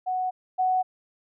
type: tone pair in turn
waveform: sine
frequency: 740 / 742.8 Hz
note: F#5 / F#5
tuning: 0 / +7 cents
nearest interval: unison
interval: 7 cents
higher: second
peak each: -24 / -20 dBFS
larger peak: second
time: 0.06-0.31 / 0.58-0.83 s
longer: neither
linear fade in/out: 20 ms
effects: none